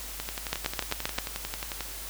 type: two click trains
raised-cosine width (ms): 0.2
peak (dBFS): -9 / -15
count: 6 / 19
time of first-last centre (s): 0.53-1.186 / 0.2-1.807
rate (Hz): 7.62 / 11.2
effects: added 50 Hz sine -43 dBFS peak until 2.09 s + white hiss -40 dBFS RMS until 2.09 s